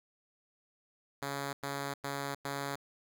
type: tone bursts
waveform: 5% pulse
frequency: 140.1 Hz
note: C#3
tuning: 19 cents sharp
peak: -24 dBFS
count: 4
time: 1.22-2.757 s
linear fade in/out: 5 ms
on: 310 ms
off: 99 ms
effects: none